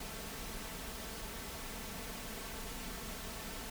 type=noise with comb filter; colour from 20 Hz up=pink; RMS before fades=-44 dBFS; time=0-3.7 s; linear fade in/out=5 ms; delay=4.5 ms; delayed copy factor=+0.5; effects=none